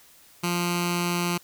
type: tone with notch filter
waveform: 10% pulse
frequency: 174.61 Hz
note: F3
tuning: in tune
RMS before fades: -26 dBFS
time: 0.43-1.38 s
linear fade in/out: 10 ms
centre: 580 Hz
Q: 0.71
effects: white hiss -54 dBFS RMS until 1.43 s